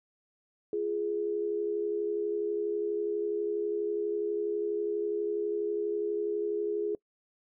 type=tone pair together; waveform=sine; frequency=344.5 / 416.7 Hz; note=F4 / G#4; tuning=-24 / +6 cents; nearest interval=minor third; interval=330 cents; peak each=-35 / -29 dBFS; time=0.73-6.95 s; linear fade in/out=2 ms; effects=noise-tail reverb RT60 0.1 s tail -24 dB re dry